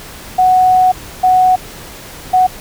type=tone bursts at uneven times; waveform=sine; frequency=740 Hz; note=F#5; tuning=in tune; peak=-6 dBFS; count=3; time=0.38-0.92 / 1.23-1.56 / 2.33-2.47 s; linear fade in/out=10 ms; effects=pink hiss -32 dBFS RMS until 2.6 s